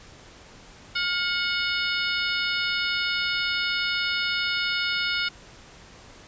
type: harmonic tone with a mistuned harmonic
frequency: 732 Hz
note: F#5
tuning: 19 cents flat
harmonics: 2 / 3 / 4 / 5 / 6 / 7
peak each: -28 / -30 / -31 / -32 / -33 / -33 dBFS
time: 0.95-5.29 s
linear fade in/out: 10 ms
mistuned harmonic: 2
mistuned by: -58 cents
effects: pink hiss -48 dBFS RMS until 6.27 s + resampled to 16000 Hz